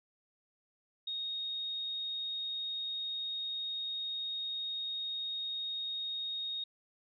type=tone; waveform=sine; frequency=3729 Hz; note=A#7; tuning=in tune; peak=-35 dBFS; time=1.07-6.64 s; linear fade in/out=5 ms; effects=none